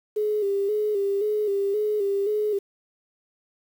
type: tone with vibrato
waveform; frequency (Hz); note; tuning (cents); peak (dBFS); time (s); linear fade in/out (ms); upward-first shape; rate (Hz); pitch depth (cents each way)
sine; 410.2; G#4; -21; -21; 0.16-2.59; 10; square; 1.9; 54
effects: 8-bit